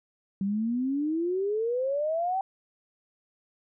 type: exponential sweep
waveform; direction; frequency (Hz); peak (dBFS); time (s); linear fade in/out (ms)
sine; up; 191.1 to 784; -25; 0.41-2.41; 2
effects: none